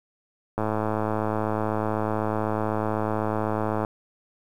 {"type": "click train", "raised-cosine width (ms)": 1, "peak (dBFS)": -12, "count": 354, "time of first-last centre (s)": [0.58, 3.849], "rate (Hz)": 108, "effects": ["8-bit"]}